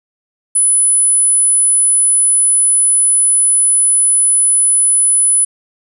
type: tone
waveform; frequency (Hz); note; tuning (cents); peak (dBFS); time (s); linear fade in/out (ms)
sine; 10000; D#9; +8; -8; 0.55-5.45; 10
effects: none